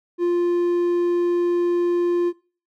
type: tone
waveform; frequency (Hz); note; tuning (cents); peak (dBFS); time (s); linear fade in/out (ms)
triangle; 349.2; F4; 0; -15; 0.18-2.33; 50
effects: noise-tail reverb RT60 0.4 s tail -21 dB re dry